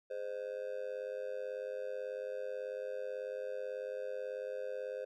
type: tone with amplitude modulation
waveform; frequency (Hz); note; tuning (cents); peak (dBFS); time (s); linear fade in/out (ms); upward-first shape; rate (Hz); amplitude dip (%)
triangle; 517; C5; -21; -32; 0.1-5.05; 10; sine; 98.2; 95
effects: none